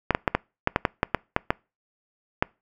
clicks, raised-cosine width 0.5 ms, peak -4 dBFS, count 12, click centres 0.107 / 0.149 / 0.278 / 0.35 / 0.674 / 0.761 / 0.852 / 1.031 / 1.147 / 1.364 / 1.505 / 2.425 s, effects noise-tail reverb RT60 0.3 s tail -26 dB re dry

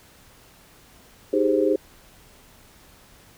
sine chord, Ab major seventh, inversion second, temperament equal, 311.1 / 392 / 415.3 / 523.3 Hz, Eb4 / G4 / Ab4 / C5, 0 / 0 / 0 / 0 cents, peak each -23 dBFS, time 1.33-1.76 s, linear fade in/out 5 ms, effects pink hiss -52 dBFS RMS until 3.37 s

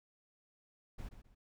brown noise with echo, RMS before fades -44 dBFS, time 0.98-1.09 s, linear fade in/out 10 ms, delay 130 ms, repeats 2, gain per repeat -10 dB, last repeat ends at 1.35 s, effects none

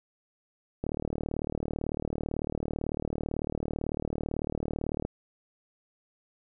click train, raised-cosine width 2 ms, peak -18 dBFS, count 161, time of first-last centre 0.84-5.051 s, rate 38 Hz, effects none

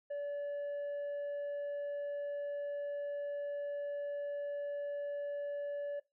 triangle tone with tanh clipping, 575 Hz, D5, 37 cents flat, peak -37 dBFS, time 0.1-6 s, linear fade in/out 10 ms, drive 8 dB, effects noise-tail reverb RT60 0.2 s tail -20 dB re dry

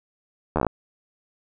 slowing click train, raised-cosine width 1 ms, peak -8 dBFS, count 8, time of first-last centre 0.56-0.667 s, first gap 12 ms, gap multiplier 1.08, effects none

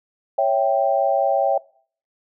sine chord, C# diminished, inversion none, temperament equal, 554.4 / 659.3 / 784 Hz, C#5 / E5 / G5, 0 / 0 / 0 cents, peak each -20 dBFS, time 0.38-1.58 s, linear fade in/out 5 ms, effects noise-tail reverb RT60 0.5 s tail -22 dB re dry

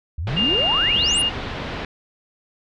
sine exponential sweep, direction up, 69.3 to 10548 Hz, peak -23 dBFS, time 0.18-1.22 s, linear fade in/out 5 ms
pink low-pass noise, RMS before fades -29 dBFS, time 0.27-1.85 s, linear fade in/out 2 ms, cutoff 3800 Hz, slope 24 dB/octave
sine tone with pitch glide, 2814 to 2830 Hz, F7 to F7, +12 to +22 cents, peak -17 dBFS, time 0.36-1.3 s, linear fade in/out 20 ms, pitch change +10 cents, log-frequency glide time 0.61-0.98 s
effects none

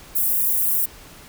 white high-pass noise, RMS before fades -20 dBFS, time 0.15-0.86 s, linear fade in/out 10 ms, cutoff 11000 Hz, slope 24 dB/octave, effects pink hiss -44 dBFS RMS until 1.28 s

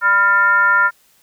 sine tone with frequency modulation, 1396.9 Hz, F6, in tune, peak -10 dBFS, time 0.01-0.91 s, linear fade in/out 50 ms, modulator 404 Hz, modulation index 0.79, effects white hiss -55 dBFS RMS until 1.22 s

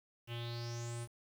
square tone with low-pass filter sweep, 118.2 Hz, A#2, 24 cents sharp, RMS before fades -42 dBFS, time 0.27-1.08 s, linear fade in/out 50 ms, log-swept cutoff 2800 to 10000 Hz, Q 6.9, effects 10-bit

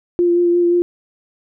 sine tone with vibrato, 348.1 Hz, F4, 6 cents flat, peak -11 dBFS, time 0.19-0.82 s, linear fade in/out 0 ms, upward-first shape sine, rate 5.7 Hz, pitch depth 16 cents each way, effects none

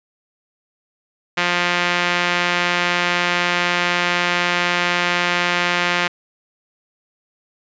sawtooth tone with band-pass filter, 176 Hz, F3, 14 cents sharp, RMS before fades -19 dBFS, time 1.37-6.08 s, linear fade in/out 10 ms, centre 2200 Hz, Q 1.2, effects resampled to 16000 Hz

